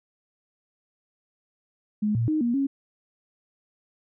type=tone with pitch steps; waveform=sine; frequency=210.7 / 115.7 / 309.7 / 237.5 / 275.2 Hz; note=G#3 / A#2 / D#4 / A#3 / C#4; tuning=+25 / -13 / -8 / +33 / -12 cents; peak=-21 dBFS; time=2.02-2.67 s; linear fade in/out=10 ms; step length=130 ms; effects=none